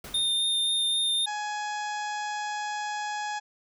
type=noise with exponential decay; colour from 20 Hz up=pink; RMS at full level=-39 dBFS; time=0.04-0.6 s; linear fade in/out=5 ms; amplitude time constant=120 ms
type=tone with vibrato; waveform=square; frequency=3637 Hz; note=A#7; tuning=43 cents flat; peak=-24 dBFS; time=0.14-1.26 s; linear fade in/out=5 ms; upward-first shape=triangle; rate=3.8 Hz; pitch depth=11 cents each way
type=harmonic tone; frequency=838 Hz; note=G#5; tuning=15 cents sharp; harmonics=1 / 2 / 3 / 4 / 5 / 6 / 7 / 8 / 9; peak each=-31 / -36 / -44 / -44 / -49 / -46 / -50 / -47 / -50 dBFS; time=1.26-3.4 s; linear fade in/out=20 ms
effects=none